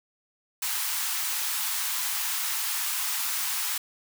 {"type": "high-pass noise", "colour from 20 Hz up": "white", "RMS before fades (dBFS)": -29, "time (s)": [0.62, 3.78], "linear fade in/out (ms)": 5, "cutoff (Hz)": 820, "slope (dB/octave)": 48, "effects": []}